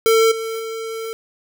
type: tone with level steps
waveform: square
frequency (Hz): 449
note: A4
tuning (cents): +35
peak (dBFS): -12 / -24 / -26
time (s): 0.06-1.13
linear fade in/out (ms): 0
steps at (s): 0.31 / 0.59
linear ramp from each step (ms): 10
effects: none